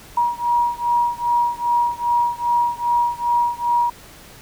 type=beating tone pair; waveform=sine; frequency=954 / 956.5 Hz; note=A#5 / A#5; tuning=+40 / +44 cents; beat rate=2.5 Hz; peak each=-19 / -20 dBFS; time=0.17-3.9 s; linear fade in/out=5 ms; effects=pink hiss -43 dBFS RMS until 4.41 s